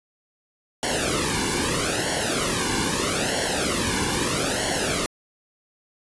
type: noise with flanger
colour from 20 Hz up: pink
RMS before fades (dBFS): -24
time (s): 0.83-5.06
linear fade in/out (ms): 0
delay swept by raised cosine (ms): 0.8 to 1.59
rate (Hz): 0.78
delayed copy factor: -0.85
effects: resampled to 24000 Hz